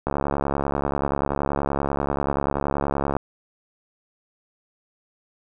click train, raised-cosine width 1 ms, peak -9 dBFS, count 219, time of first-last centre 0.07-3.167 s, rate 70.4 Hz, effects none

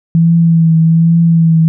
sine tone with vibrato, 164.81 Hz, E3, in tune, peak -5 dBFS, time 0.15-1.68 s, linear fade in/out 0 ms, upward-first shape triangle, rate 1.2 Hz, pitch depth 35 cents each way, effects none

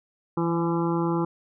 harmonic tone with a mistuned harmonic, 168.8 Hz, E3, 41 cents sharp, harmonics 1 / 2 / 3 / 5 / 6 / 7 / 8, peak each -26 / -25 / -35 / -33 / -34 / -36 / -40 dBFS, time 0.37-1.25 s, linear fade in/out 5 ms, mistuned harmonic 1, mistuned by -18 cents, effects none

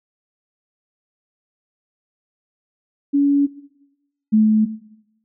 sine tone pair in turn, 283.1 / 216.2 Hz, C#4 / A3, +37 / -30 cents, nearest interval perfect fourth, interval 467 cents, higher first, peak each -12 / -10 dBFS, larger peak second, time 3.13-3.47 / 4.32-4.66 s, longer neither, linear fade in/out 20 ms, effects noise-tail reverb RT60 0.9 s tail -17 dB re dry

